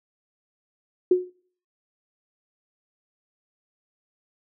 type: tone with exponential decay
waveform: sine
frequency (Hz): 363.6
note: F#4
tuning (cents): -30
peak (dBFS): -11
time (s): 1.11-1.3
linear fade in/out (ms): 5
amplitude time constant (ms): 41
effects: noise-tail reverb RT60 0.5 s tail -22 dB re dry